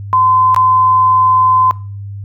sine tone with dropouts, 1026 Hz, C6, 34 cents flat, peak -7 dBFS, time 0.13-1.71 s, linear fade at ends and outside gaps 0 ms, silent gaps 0.546-0.563 s, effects noise-tail reverb RT60 0.4 s tail -21 dB re dry + added 100 Hz sine -23 dBFS peak until 2.24 s

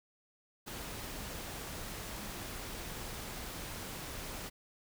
sine tone in noise, 206.5 Hz, G#3, 10 cents flat, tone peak -50 dBFS, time 2.06-2.3 s, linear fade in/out 20 ms, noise pink, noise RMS -43 dBFS, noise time 0.66-4.5 s, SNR -10 dB, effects none

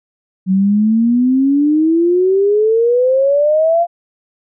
sine exponential sweep, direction up, 185 to 698.5 Hz, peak -9 dBFS, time 0.46-3.87 s, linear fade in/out 50 ms, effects none

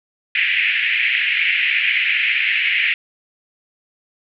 white band-pass noise, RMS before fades -18 dBFS, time 0.35-2.94 s, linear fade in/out 2 ms, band 1900 to 2700 Hz, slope 48 dB/octave, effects none

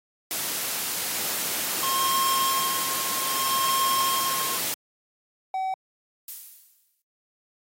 white noise, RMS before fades -28 dBFS, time 0.31-4.74 s, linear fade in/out 0 ms
square tone with tremolo, 1071 Hz, C6, 40 cents sharp, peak -23 dBFS, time 1.83-4.58 s, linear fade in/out 0 ms, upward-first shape sine, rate 0.62 Hz, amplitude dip 75%
triangle tone, 760 Hz, F#5, 46 cents sharp, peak -23 dBFS, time 5.54-5.74 s, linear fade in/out 2 ms
violet noise with exponential decay, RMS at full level -33 dBFS, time 6.28-7.02 s, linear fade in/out 2 ms, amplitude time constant 160 ms
effects high-pass 150 Hz 12 dB/octave + AAC 48 kbps

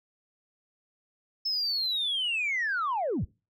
sine linear sweep, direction down, 5274 to 46.44 Hz, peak -25 dBFS, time 1.45-3.25 s, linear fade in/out 10 ms, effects noise-tail reverb RT60 0.3 s tail -24 dB re dry + tanh soft clip ceiling -23 dBFS

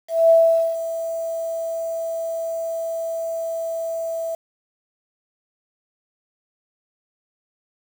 sine tone with ADSR envelope, 659.3 Hz, E5, in tune, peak -9 dBFS, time 0.08-4.35 s, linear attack 220 ms, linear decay 450 ms, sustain -14 dB, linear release 3 ms, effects 7-bit

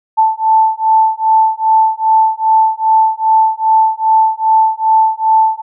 sine beating tone pair, 880 / 882.5 Hz, A5 / A5, 0 / +5 cents, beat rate 2.5 Hz, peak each -11 dBFS, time 0.17-5.62 s, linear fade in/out 20 ms, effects none

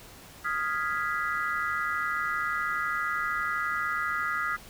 sine chord, F half-diminished seventh, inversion third, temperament equal, 1244.5 / 1396.9 / 1661.2 / 1975.5 Hz, Eb6 / F6 / Ab6 / Cb7, 0 / 0 / 0 / 0 cents, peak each -31 / -32 / -34 / -34 dBFS, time 0.44-4.57 s, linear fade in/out 20 ms, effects pink hiss -49 dBFS RMS until 4.69 s

